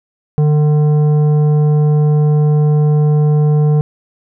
triangle tone with tanh clipping, 150 Hz, D3, 37 cents sharp, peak -10 dBFS, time 0.38-3.81 s, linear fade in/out 0 ms, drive 14 dB, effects none

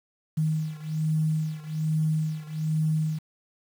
sine beating tone pair, 155.9 / 157.1 Hz, D#3 / D#3, +4 / +17 cents, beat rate 1.2 Hz, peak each -26 / -28 dBFS, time 0.37-3.19 s, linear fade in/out 10 ms, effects 8-bit

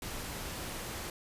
pink noise, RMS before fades -40 dBFS, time 0.02-1.1 s, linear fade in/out 2 ms, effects resampled to 32000 Hz

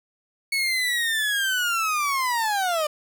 30% pulse linear sweep, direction down, 2217 to 591 Hz, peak -19 dBFS, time 0.52-2.87 s, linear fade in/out 5 ms, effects none

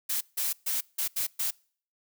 blue noise bursts at uneven times, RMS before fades -29 dBFS, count 6, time 0.09-0.21 / 0.37-0.53 / 0.66-0.81 / 0.98-1.08 / 1.16-1.27 / 1.39-1.51 s, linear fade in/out 10 ms, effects noise-tail reverb RT60 0.5 s tail -26 dB re dry

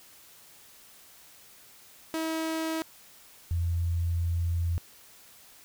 sawtooth / sine tone pair in turn, 321.5 / 85.15 Hz, E4 / F2, -43 / -43 cents, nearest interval octave + major seventh, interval 2300 cents, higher first, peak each -25 dBFS, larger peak neither, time 2.14-2.82 / 3.51-4.78 s, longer second, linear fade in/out 0 ms, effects white hiss -54 dBFS RMS until 5.64 s

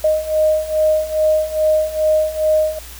sine beating tone pair, 619 / 621.4 Hz, D#5 / D#5, -9 / -2 cents, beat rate 2.4 Hz, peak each -18 / -15 dBFS, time 0.04-2.79 s, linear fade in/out 5 ms, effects added 60 Hz sine -36 dBFS peak until 2.99 s + white hiss -37 dBFS RMS until 2.99 s

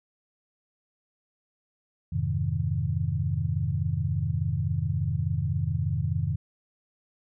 sine chord, F minor seventh, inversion none, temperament equal, 87.31 / 103.83 / 130.81 / 155.56 Hz, F2 / Ab2 / C3 / Eb3, 0 / 0 / 0 / 0 cents, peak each -30 dBFS, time 2.12-6.36 s, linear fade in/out 10 ms, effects none

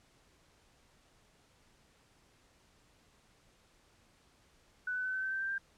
sine tone with pitch steps, 1491 / 1504 / 1517.1 / 1530.3 / 1543.6 / 1557 / 1570.6 / 1584.2 Hz, F#6 / F#6 / F#6 / G6 / G6 / G6 / G6 / G6, +13 / +28 / +43 / -42 / -27 / -12 / +3 / +18 cents, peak -33 dBFS, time 4.87-5.582 s, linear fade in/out 5 ms, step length 89 ms, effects pink hiss -67 dBFS RMS until 5.77 s + low-pass 9000 Hz 12 dB/octave

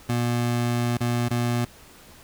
25% pulse tone with dropouts, 120 Hz, B2, 49 cents flat, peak -18 dBFS, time 0.09-1.65 s, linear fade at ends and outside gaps 5 ms, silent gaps 0.973-1.006 / 1.285-1.307 s, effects pink hiss -49 dBFS RMS until 2.23 s

